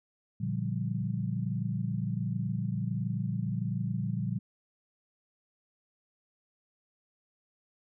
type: chord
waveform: sine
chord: G minor seventh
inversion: first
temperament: equal with one note detuned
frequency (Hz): 116.54 / 143.56 / 174.61 / 196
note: Bb2 / D3 / F3 / G3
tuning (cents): 0 / -39 / 0 / 0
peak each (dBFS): -33 / -36 / -35 / -36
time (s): 0.4-4.39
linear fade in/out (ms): 10
effects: none